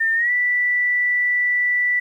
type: tone with pitch glide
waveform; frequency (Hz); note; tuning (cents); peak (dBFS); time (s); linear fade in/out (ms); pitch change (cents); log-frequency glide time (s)
sine; 1805 to 1968.4; A6 to B6; +44 to -6; -16; 0-2; 10; +150; 0.14-0.31
effects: 9-bit